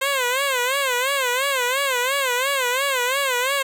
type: tone with vibrato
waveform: 10% pulse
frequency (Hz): 523.3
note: C5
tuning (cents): 0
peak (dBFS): -11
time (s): 0.01-3.63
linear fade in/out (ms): 10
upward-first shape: sine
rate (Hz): 2.9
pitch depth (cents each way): 130
effects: none